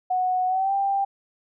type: tone with pitch glide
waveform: sine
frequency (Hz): 737 to 789.9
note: F#5 to G5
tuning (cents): -7 to +13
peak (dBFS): -20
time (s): 0.1-1.05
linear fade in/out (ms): 10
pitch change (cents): +120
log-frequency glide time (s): 0.47-0.73
effects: none